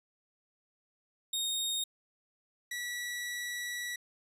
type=tone pair in turn; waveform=sawtooth; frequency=3712 / 1943.8 Hz; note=A#7 / B6; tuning=-8 / -28 cents; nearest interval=major seventh; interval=1120 cents; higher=first; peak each=-28 / -32 dBFS; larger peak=first; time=1.33-1.84 / 2.71-3.96 s; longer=second; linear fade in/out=5 ms; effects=resampled to 32000 Hz